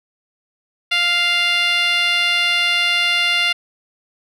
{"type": "tone with band-pass filter", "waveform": "10% pulse", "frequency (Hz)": 698.5, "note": "F5", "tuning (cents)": 0, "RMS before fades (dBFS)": -17, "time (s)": [0.91, 3.53], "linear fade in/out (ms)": 10, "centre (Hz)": 2700, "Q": 1.5, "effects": []}